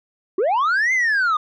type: linear two-way sweep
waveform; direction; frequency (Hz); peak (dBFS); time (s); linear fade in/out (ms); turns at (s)
sine; up then down; 343.1 to 2110 to 1193; -13; 0.38-1.37; 5; 0.93
effects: tanh soft clip ceiling -15 dBFS